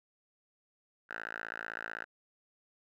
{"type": "tone with band-pass filter", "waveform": "5% pulse", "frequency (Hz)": 55.8, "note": "A1", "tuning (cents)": 25, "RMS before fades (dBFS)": -42, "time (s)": [1.09, 2.05], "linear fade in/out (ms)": 20, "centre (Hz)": 1500, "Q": 4.9, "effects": []}